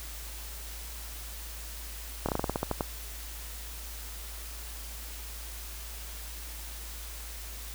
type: slowing click train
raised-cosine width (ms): 1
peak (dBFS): -14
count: 11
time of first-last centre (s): 2.26-2.808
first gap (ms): 27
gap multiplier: 1.15
effects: added 55 Hz sine -41 dBFS peak until 7.74 s + white hiss -44 dBFS RMS until 7.74 s